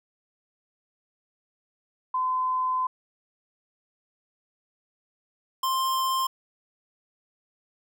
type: tone pair in turn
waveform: sine / square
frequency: 1023 / 1050.5 Hz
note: C6 / C6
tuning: -39 / +7 cents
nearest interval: unison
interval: 46 cents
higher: second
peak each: -23 / -24 dBFS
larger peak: first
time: 2.14-2.87 / 5.63-6.27 s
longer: first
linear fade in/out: 5 ms
effects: none